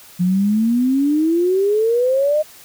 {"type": "exponential sweep", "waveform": "sine", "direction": "up", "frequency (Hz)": [174.61, 622.3], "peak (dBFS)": -13, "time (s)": [0.19, 2.43], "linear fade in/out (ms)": 20, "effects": ["white hiss -43 dBFS RMS until 2.64 s"]}